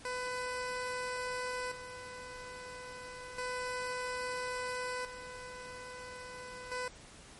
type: tone with tremolo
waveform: 15% pulse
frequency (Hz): 501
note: B4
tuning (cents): +25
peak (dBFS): -29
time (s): 0.05-6.88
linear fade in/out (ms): 2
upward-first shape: square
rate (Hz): 0.3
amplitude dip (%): 65
effects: pink hiss -54 dBFS RMS until 7.39 s + MP3 48 kbps